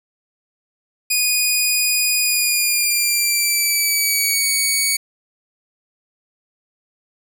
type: tone with pitch glide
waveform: 10% pulse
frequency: 2470 to 2239 Hz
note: D#7 to C#7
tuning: -13 to +17 cents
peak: -7 dBFS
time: 1.1-4.97 s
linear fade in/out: 10 ms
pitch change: -170 cents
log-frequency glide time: 2.21-4.48 s
effects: 8-bit